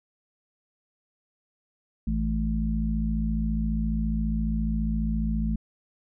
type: harmonic tone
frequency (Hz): 54.6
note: A1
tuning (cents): -13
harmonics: 1 / 3 / 4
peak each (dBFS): -26 / -31 / -28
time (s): 2.07-5.56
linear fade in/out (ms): 5
effects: none